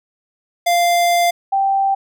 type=tone pair in turn; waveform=square / sine; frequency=695 / 782.7 Hz; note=F5 / G5; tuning=-9 / -3 cents; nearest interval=major second; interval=206 cents; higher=second; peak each=-13 dBFS; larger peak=neither; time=0.66-1.31 / 1.52-1.95 s; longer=first; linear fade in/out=10 ms; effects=none